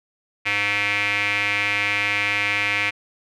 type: tone with band-pass filter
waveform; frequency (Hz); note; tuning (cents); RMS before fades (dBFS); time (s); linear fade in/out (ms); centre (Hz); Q
square; 102.2; G#2; -27; -22; 0.45-2.91; 20; 2300; 5.4
effects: none